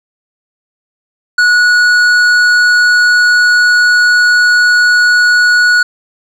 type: tone with hard clipping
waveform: triangle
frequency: 1462 Hz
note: F#6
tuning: 21 cents flat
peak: -7 dBFS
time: 1.38-5.83 s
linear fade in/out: 5 ms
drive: 12 dB
effects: none